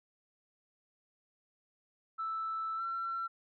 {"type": "tone with pitch glide", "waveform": "sine", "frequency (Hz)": [1318.5, 1352.4], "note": ["E6", "E6"], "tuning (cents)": [0, 44], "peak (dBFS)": -33, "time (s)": [2.18, 3.28], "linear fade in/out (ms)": 20, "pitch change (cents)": 44, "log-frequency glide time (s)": [2.76, 2.82], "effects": ["tanh soft clip ceiling -29 dBFS"]}